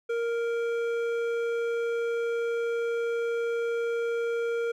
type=tone with hard clipping; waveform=sine; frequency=466.2 Hz; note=A#4; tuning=in tune; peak=-28 dBFS; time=0.09-4.72 s; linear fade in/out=10 ms; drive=10 dB; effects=none